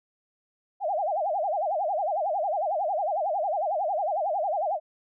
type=tone with vibrato; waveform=sine; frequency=703 Hz; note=F5; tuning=11 cents sharp; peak=-24 dBFS; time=0.8-4.8 s; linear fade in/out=50 ms; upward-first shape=sine; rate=11 Hz; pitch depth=270 cents each way; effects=none